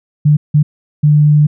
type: tone bursts at uneven times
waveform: sine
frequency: 149.1 Hz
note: D3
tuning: 27 cents sharp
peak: -5 dBFS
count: 3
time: 0.25-0.37 / 0.54-0.63 / 1.03-1.47 s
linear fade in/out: 10 ms
effects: none